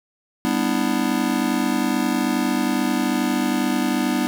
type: chord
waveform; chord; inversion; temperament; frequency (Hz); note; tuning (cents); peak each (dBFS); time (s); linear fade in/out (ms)
square; E minor seventh; first; just; 197.78 / 247.2 / 296.7 / 329.6; G3 / B3 / D4 / E4; +16 / +2 / +18 / 0; -27 / -23 / -25 / -28; 0.45-4.27; 0
effects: none